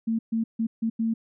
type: tone bursts at uneven times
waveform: sine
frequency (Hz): 225.9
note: A3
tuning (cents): +46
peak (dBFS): -22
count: 5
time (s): 0.07-0.19 / 0.32-0.44 / 0.59-0.67 / 0.82-0.9 / 0.99-1.14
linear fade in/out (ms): 10
effects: none